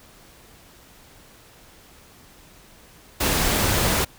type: noise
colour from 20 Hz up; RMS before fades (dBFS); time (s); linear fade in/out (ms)
pink; -21; 3.2-4.05; 10
effects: pink hiss -50 dBFS RMS until 4.18 s